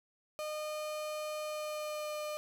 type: tone with pitch glide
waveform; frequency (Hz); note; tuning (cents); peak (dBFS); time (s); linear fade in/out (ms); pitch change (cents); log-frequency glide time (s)
35% pulse; 610 to 604; D#5 to D5; -34 to +48; -35; 0.39-2.37; 0; -18; 1.42-2.15
effects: none